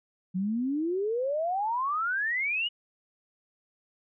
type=exponential sweep; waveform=sine; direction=up; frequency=178.3 to 2960 Hz; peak=-26 dBFS; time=0.34-2.69 s; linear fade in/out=20 ms; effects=none